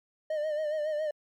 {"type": "tone with vibrato", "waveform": "triangle", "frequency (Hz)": 610, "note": "D#5", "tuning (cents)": -34, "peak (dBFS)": -26, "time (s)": [0.3, 1.11], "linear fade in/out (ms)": 5, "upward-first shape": "sine", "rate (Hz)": 7.2, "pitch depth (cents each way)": 56, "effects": ["MP3 96 kbps"]}